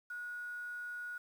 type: tone with quantisation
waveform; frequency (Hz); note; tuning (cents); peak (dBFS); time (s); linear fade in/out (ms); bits
sine; 1453; F#6; -32; -40; 0.1-1.18; 5; 10
effects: none

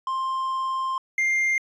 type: tone pair in turn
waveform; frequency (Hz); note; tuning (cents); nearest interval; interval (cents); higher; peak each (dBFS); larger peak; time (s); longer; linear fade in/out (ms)
triangle; 1053 / 2106; C6 / C7; +11 / +11; octave; 1200; second; -22 / -18; second; 0.07-0.98 / 1.18-1.58; first; 2
effects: resampled to 22050 Hz

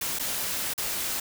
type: noise with dropouts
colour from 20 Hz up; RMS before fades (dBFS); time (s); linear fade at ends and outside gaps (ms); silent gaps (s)
white; -30; 0.01-1.2; 5; 0.188-0.195 / 0.737-0.778
effects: none

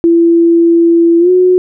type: tone with pitch glide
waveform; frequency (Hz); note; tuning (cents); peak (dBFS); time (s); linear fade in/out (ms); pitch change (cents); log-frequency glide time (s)
sine; 336.7 to 365.1; E4 to F#4; +37 to -23; -4; 0.04-1.58; 0; +140; 1.19-1.3
effects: none

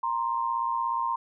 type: tone pair together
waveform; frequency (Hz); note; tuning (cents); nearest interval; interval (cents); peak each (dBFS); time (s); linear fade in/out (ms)
sine; 932.3 / 1049.1; A#5 / C6; 0 / +4; major second; 204; -28 / -28; 0.03-1.16; 5
effects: none

